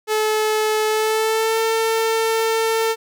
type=tone with pitch glide; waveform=sawtooth; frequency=431.5 to 448.8 Hz; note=A4 to A4; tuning=-34 to +34 cents; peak=-13 dBFS; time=0.07-2.96 s; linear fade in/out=50 ms; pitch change=+68 cents; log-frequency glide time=0.87-1.6 s; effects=none